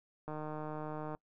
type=click train; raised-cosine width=1 ms; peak=-28 dBFS; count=134; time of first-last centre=0.28-1.149 s; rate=153 Hz; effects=noise-tail reverb RT60 0.1 s tail -24 dB re dry